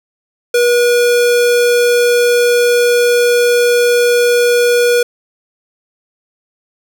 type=tone; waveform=square; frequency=482.5 Hz; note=B4; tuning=40 cents flat; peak=-9 dBFS; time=0.54-5.03 s; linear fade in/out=5 ms; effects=none